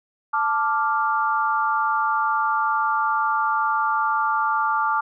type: chord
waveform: sine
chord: D minor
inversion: second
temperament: equal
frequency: 880 / 1174.7 / 1396.9 Hz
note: A5 / D6 / F6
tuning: 0 / 0 / 0 cents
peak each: -23 / -22 / -25 dBFS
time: 0.33-5.01 s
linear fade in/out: 10 ms
effects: none